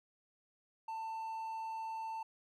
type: tone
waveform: triangle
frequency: 892 Hz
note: A5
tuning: 23 cents sharp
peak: -37 dBFS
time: 0.88-2.23 s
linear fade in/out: 5 ms
effects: none